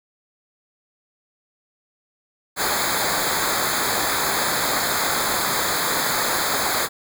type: noise with comb filter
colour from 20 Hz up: pink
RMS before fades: -22 dBFS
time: 2.56-6.89 s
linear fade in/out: 50 ms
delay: 0.35 ms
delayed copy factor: -0.95
effects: none